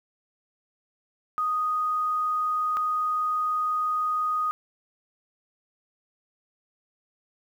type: tone pair in turn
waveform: sine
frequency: 1243 / 1243 Hz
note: D#6 / D#6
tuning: -2 / -2 cents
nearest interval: unison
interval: 0 cents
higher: neither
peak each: -23 dBFS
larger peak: neither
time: 1.38-2.77 / 2.77-4.51 s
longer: second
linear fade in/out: 0 ms
effects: 9-bit